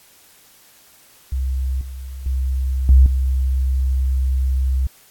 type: tone with level steps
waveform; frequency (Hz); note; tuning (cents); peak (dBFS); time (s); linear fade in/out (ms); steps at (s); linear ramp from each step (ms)
sine; 65.41; C2; 0; -18 / -28 / -17 / -6 / -15; 1.32-4.87; 5; 1.81 / 2.26 / 2.89 / 3.06; 2
effects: white hiss -50 dBFS RMS until 5.1 s + AAC 64 kbps

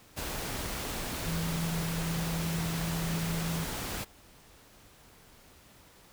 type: tone in noise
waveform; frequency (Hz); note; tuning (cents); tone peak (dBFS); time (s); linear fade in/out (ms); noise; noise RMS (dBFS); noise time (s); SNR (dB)
sine; 165.4; E3; +6; -31; 1.25-3.65; 20; pink; -36; 0.16-4.05; +2
effects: pink hiss -57 dBFS RMS until 6.12 s

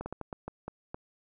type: slowing click train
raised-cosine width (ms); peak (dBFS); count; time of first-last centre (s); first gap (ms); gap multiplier
1; -23; 8; 0.01-0.945; 50; 1.32
effects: none

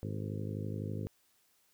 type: harmonic tone with a mistuned harmonic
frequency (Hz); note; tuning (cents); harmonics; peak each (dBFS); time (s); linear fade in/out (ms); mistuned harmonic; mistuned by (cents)
51.91; G#1; 0; 2 / 3 / 4 / 5 / 6 / 7 / 8 / 9 / 10; -38 / -42 / -44 / -46 / -48 / -49 / -50 / -51 / -52; 0.03-1.07; 0; 9; -42
effects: white hiss -71 dBFS RMS until 1.73 s

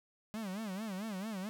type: tone with vibrato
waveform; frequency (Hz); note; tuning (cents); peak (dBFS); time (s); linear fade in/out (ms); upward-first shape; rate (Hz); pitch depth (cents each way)
45% pulse; 203.7; G#3; -33; -38; 0.34-1.49; 0; sine; 4.5; 180
effects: none

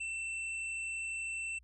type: tone with hard clipping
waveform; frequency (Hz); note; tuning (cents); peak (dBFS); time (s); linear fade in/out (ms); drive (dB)
sine; 2682; E7; +29; -37; 0-1.59; 10; 18
effects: added 60 Hz sine -59 dBFS peak until 1.63 s + resampled to 22050 Hz

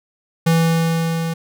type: tone with level ramp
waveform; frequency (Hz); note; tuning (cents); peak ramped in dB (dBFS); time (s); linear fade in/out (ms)
square; 164.81; E3; 0; -12 to -21; 0.46-1.34; 10
effects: none

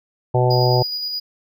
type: harmonic tone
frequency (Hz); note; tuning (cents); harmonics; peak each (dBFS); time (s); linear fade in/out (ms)
124.8; B2; +19; 1 / 3 / 4 / 5 / 6 / 7; -16 / -21 / -22 / -23 / -24 / -24; 0.34-0.83; 10
type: tone with tremolo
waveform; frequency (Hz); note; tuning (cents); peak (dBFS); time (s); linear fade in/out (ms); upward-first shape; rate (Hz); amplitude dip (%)
triangle; 4911; D#8; -23; -21; 0.5-1.2; 10; square; 9.5; 25
effects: none

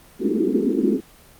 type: band-pass noise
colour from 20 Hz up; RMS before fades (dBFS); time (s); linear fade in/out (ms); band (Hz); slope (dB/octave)
pink; -20; 0.19-1.01; 50; 200 to 430; 96
effects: pink hiss -49 dBFS RMS until 1.39 s + Opus 24 kbps

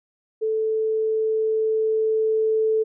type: tone with level ramp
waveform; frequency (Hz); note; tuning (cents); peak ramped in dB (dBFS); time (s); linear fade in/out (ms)
sine; 438.9; A4; -4; -20 to -17; 0.41-2.84; 20
effects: none

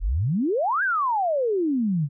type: exponential two-way sweep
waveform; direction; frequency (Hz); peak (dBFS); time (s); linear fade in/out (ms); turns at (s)
sine; up then down; 37.9 to 1655 to 135.1; -20; 0-2.09; 50; 0.83
effects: none

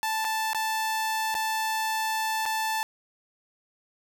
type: tone with dropouts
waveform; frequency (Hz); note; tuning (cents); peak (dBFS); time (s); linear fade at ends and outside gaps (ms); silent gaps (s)
sawtooth; 880; A5; 0; -22; 0.03-2.83; 0; 0.245-0.249 / 0.532-0.547 / 1.343-1.351 / 2.455-2.461
effects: 8-bit

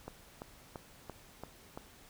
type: click train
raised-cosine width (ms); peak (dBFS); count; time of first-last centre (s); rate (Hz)
1; -28; 6; 0.08-1.775; 2.95
effects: pink hiss -58 dBFS RMS until 2.09 s

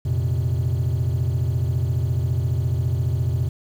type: chord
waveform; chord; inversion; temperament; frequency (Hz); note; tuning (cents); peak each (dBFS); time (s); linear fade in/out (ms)
triangle; F suspended fourth; none; just; 87.31 / 116.41 / 130.96; F2 / Bb2 / C3; 0 / -2 / +2; -21; 0.05-3.49; 10
effects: tanh soft clip ceiling -11 dBFS + 8-bit

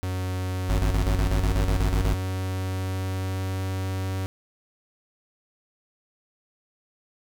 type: tone with pitch glide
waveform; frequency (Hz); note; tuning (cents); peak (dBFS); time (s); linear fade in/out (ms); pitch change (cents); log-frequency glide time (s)
45% pulse; 92.5 to 94.72; F#2 to F#2; 0 to +41; -26; 0.03-4.26; 0; +41; 0.87-3.78
type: tone bursts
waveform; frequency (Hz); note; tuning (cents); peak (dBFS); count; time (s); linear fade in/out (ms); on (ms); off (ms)
square; 50.8; G#1; -38; -21; 12; 0.69-2.143; 5; 100; 23
effects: 9-bit

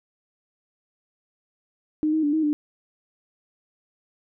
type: tone with pitch steps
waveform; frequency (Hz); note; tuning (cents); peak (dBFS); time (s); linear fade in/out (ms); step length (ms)
sine; 307 / 314.8 / 292.1 / 315.3 / 297.3; D#4 / D#4 / D4 / D#4 / D4; -23 / +20 / -9 / +23 / +21; -19; 2.03-2.53; 0; 100
effects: none

